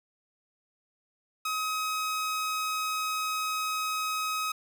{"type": "tone", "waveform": "sawtooth", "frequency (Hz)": 1268, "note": "D#6", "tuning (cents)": 32, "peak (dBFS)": -25, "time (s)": [1.45, 4.52], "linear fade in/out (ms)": 5, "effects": []}